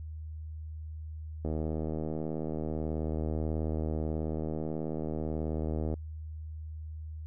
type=click train; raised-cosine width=2 ms; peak=-21 dBFS; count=353; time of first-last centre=1.45-5.94 s; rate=78.4 Hz; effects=added 78 Hz sine -38 dBFS peak until 7.26 s